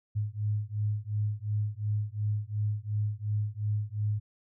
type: beating tone pair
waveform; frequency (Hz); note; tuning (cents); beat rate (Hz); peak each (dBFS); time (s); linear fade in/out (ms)
sine; 103.83 / 106.63; G#2 / G#2; 0 / +46; 2.8; -31; 0.15-4.2; 20
effects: none